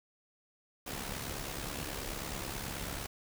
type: noise with amplitude modulation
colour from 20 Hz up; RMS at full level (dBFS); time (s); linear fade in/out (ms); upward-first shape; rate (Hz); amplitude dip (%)
pink; -37; 0.86-3.07; 10; sine; 69.3; 60
effects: none